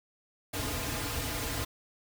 pink noise with comb filter, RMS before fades -34 dBFS, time 0.53-1.65 s, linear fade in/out 10 ms, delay 5.3 ms, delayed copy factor -0.85, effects none

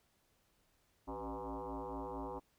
sine tone with frequency modulation, 277.2 Hz, C#4, in tune, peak -40 dBFS, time 1.07-2.4 s, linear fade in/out 20 ms, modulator 110 Hz, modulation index 7, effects pink hiss -75 dBFS RMS until 2.58 s

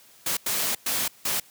white noise bursts at uneven times, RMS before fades -26 dBFS, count 4, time 0.26-0.37 / 0.46-0.75 / 0.86-1.08 / 1.25-1.4 s, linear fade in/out 5 ms, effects white hiss -54 dBFS RMS until 1.5 s + high-pass 100 Hz 12 dB/octave

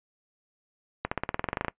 accelerating click train, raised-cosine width 0.5 ms, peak -12 dBFS, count 14, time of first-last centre 1.05-1.683 s, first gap 65 ms, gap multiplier 0.95, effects noise-tail reverb RT60 0.1 s tail -21 dB re dry + resampled to 8000 Hz

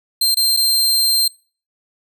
sawtooth tone with dropouts, 4160 Hz, C8, 11 cents flat, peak -10 dBFS, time 0.21-1.28 s, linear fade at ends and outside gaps 5 ms, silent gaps 0.346-0.369 / 0.566-0.571 s, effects noise-tail reverb RT60 0.4 s tail -25 dB re dry

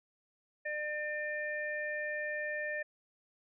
harmonic tone, 600 Hz, D5, 37 cents sharp, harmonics 1 / 3 / 4, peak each -39 / -36 / -46 dBFS, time 0.65-2.83 s, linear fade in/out 10 ms, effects none

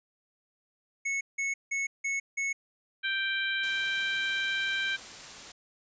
square tone bursts, 2200 Hz, C#7, 14 cents flat, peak -29 dBFS, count 5, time 1.05-2.53 s, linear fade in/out 10 ms, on 160 ms, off 170 ms
harmonic tone, 784 Hz, G5, in tune, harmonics 2 / 3 / 4 / 5, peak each -30 / -34 / -36 / -38 dBFS, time 3.03-4.97 s, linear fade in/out 20 ms
white noise, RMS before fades -44 dBFS, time 3.63-5.52 s, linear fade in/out 5 ms
effects resampled to 16000 Hz

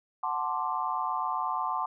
sine chord, D dominant seventh, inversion first, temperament equal, 740 / 880 / 1046.5 / 1174.7 Hz, F#5 / A5 / C6 / D6, 0 / 0 / 0 / 0 cents, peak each -35 / -33 / -32 / -34 dBFS, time 0.23-1.86 s, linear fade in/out 5 ms, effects none

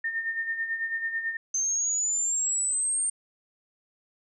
sine tone with tremolo, 1819 Hz, A#6, 43 cents flat, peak -25 dBFS, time 0.04-1.37 s, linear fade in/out 5 ms, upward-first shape sine, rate 9.1 Hz, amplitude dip 60%
sine exponential sweep, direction up, 6240 to 8770 Hz, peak -24 dBFS, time 1.54-3.1 s, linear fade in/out 5 ms
effects none

